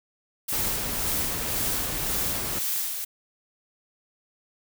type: noise with tremolo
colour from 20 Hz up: blue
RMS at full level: -27 dBFS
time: 0.48-3.05 s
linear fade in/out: 10 ms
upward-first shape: sine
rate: 1.9 Hz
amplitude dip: 45%
type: noise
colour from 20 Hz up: pink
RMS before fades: -33 dBFS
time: 0.52-2.59 s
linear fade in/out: 5 ms
effects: none